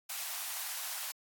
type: high-pass noise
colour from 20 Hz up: white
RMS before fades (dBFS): -39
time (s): 0.09-1.12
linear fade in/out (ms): 10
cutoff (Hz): 650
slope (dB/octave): 48
effects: AAC 64 kbps